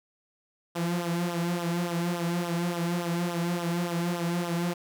sawtooth tone with flanger, 172.4 Hz, F3, 22 cents flat, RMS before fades -29 dBFS, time 0.75-4.74 s, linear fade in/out 10 ms, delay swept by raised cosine 0.43 to 4.23 ms, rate 3.5 Hz, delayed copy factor -0.75, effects none

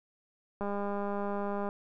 click train, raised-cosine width 1 ms, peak -22 dBFS, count 219, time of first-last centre 0.61-1.689 s, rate 202 Hz, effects none

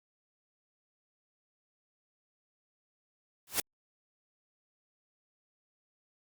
white noise with exponential growth, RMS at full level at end -24 dBFS, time 3.47-3.6 s, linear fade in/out 2 ms, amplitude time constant 28 ms, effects Opus 48 kbps

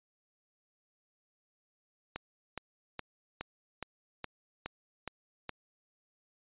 click train, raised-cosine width 0.3 ms, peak -21 dBFS, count 9, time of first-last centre 2.16-5.493 s, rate 2.4 Hz, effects resampled to 8000 Hz

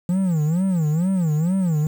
triangle tone with vibrato, 170.1 Hz, F3, 45 cents flat, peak -15 dBFS, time 0.09-1.87 s, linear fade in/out 2 ms, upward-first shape sine, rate 2.2 Hz, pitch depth 220 cents each way, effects 7-bit

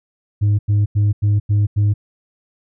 sine tone bursts, 103.3 Hz, G#2, 9 cents flat, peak -9 dBFS, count 6, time 0.41-1.94 s, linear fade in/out 20 ms, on 180 ms, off 90 ms, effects tanh soft clip ceiling -11 dBFS

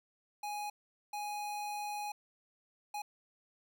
square tone bursts at uneven times, 830.6 Hz, G#5, in tune, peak -38 dBFS, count 3, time 0.43-0.7 / 1.13-2.12 / 2.94-3.02 s, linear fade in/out 5 ms, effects none

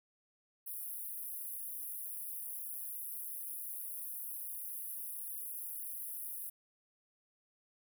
pink high-pass noise, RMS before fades -43 dBFS, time 0.66-6.5 s, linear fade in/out 10 ms, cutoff 10000 Hz, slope 96 dB/octave, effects none

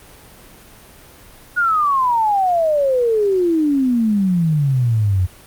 sine exponential sweep, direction down, 1465 to 88.3 Hz, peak -13 dBFS, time 1.56-5.27 s, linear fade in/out 20 ms, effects pink hiss -43 dBFS RMS until 5.46 s + Opus 32 kbps

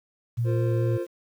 sine tone with vibrato, 116.54 Hz, A#2, in tune, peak -22 dBFS, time 0.37-0.98 s, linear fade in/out 20 ms, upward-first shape sine, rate 4.7 Hz, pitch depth 19 cents each way
triangle chord, F suspended fourth, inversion none, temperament equal with one note detuned, 349.2 / 458.7 / 523.3 Hz, F4 / Bb4 / C5, 0 / -28 / 0 cents, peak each -27 / -33 / -30 dBFS, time 0.44-1.07 s, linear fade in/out 50 ms
effects 9-bit

